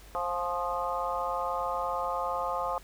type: harmonic tone with a mistuned harmonic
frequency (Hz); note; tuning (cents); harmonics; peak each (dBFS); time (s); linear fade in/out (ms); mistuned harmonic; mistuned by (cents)
176.2; F3; +16; 3 / 4 / 5 / 6 / 7; -35 / -35 / -35 / -35 / -35; 0.15-2.78; 0; 5; -40
effects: added 50 Hz sine -50 dBFS peak until 2.83 s + pink hiss -54 dBFS RMS until 2.83 s